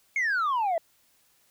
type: exponential sweep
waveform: sine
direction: down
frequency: 2217 to 640 Hz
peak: -21 dBFS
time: 0.16-0.78 s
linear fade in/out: 2 ms
effects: tanh soft clip ceiling -22 dBFS + white hiss -65 dBFS RMS until 1.5 s